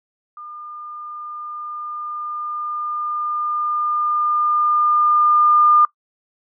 sine tone with level ramp, 1207 Hz, D6, 47 cents sharp, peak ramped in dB -33 to -9 dBFS, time 0.37-5.85 s, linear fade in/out 2 ms, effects noise-tail reverb RT60 0.1 s tail -20 dB re dry

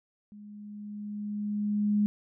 sine tone with level ramp, 207.7 Hz, G#3, in tune, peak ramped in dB -45 to -21 dBFS, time 0.32-2.06 s, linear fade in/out 0 ms, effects none

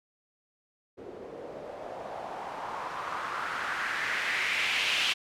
blue noise with low-pass filter sweep, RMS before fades -33 dBFS, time 0.97-5.14 s, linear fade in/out 20 ms, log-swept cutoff 400 to 3000 Hz, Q 2.9, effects none

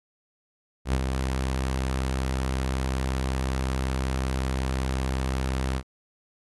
sawtooth tone with ADSR envelope, 65.41 Hz, C2, in tune, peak -16 dBFS, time 0.85-5.83 s, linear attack 86 ms, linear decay 46 ms, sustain -5 dB, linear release 66 ms, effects AAC 32 kbps

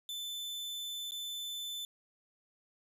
40% pulse tone with dropouts, 3520 Hz, A7, in tune, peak -37 dBFS, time 0.09-1.85 s, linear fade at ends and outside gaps 1 ms, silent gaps 1.109-1.119 s, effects none

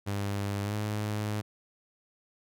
sawtooth tone with pitch glide, 100.6 to 105.54 Hz, G2 to G#2, +45 to +28 cents, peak -26 dBFS, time 0.06-1.42 s, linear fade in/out 20 ms, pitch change +83 cents, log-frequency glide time 0.63-0.74 s, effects none

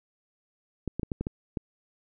clicks, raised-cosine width 3 ms, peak -17 dBFS, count 7, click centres 0.877 / 0.996 / 1.032 / 1.118 / 1.21 / 1.269 / 1.572 s, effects none

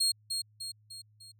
30% pulse tone with echo, 4257 Hz, C8, 29 cents sharp, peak -22 dBFS, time 0-0.12 s, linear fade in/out 10 ms, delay 300 ms, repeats 4, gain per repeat -6 dB, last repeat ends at 1.32 s, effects added 106 Hz sine -61 dBFS peak until 1.39 s

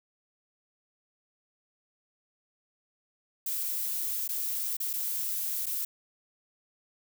violet noise with dropouts, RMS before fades -32 dBFS, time 3.46-5.85 s, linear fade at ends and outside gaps 5 ms, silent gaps 4.278-4.289 / 4.769-4.801 / 4.932-4.936 / 5.659-5.665 s, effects none

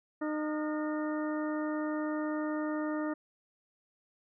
harmonic tone with a mistuned harmonic, 305.3 Hz, D#4, 33 cents flat, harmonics 1 / 2 / 3 / 4 / 5 / 6, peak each -32 / -38 / -45 / -43 / -47 / -46 dBFS, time 0.21-3.14 s, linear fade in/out 10 ms, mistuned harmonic 5, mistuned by -110 cents, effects none

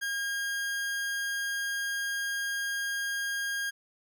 40% pulse tone, 1620 Hz, G#6, 43 cents flat, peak -29 dBFS, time 0.01-3.71 s, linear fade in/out 20 ms, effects none

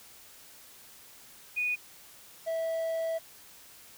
sine / triangle tone pair in turn, 2470 / 654.2 Hz, D#7 / E5, -13 / -13 cents, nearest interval octave + major seventh, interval 2300 cents, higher first, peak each -27 dBFS, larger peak neither, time 1.56-1.76 / 2.46-3.19 s, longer second, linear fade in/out 20 ms, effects white hiss -53 dBFS RMS until 3.97 s

